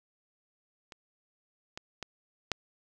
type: clicks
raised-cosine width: 0.2 ms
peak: -28 / -22 / -20 / -11 dBFS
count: 4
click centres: 0.922 / 1.775 / 2.027 / 2.517 s
effects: none